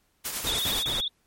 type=noise with tremolo; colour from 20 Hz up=white; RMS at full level=-30 dBFS; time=0.24-0.84 s; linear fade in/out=20 ms; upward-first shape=triangle; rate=9.6 Hz; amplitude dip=50%
type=noise bursts; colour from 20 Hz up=pink; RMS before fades=-33 dBFS; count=3; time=0.44-1.006 s; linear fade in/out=5 ms; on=150 ms; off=58 ms
type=tone with vibrato; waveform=sine; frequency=3541 Hz; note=A7; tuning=10 cents sharp; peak=-26 dBFS; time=0.47-1.08 s; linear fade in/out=2 ms; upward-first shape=sine; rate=20 Hz; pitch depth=100 cents each way
effects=pink hiss -69 dBFS RMS until 1.26 s + MP3 64 kbps